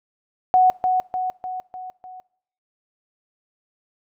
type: tone with echo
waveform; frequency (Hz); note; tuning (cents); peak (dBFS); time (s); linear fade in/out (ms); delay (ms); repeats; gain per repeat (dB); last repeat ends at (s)
sine; 740; F#5; 0; -11; 0.54-0.7; 0; 300; 5; -5; 2.2
effects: noise-tail reverb RT60 0.7 s tail -23 dB re dry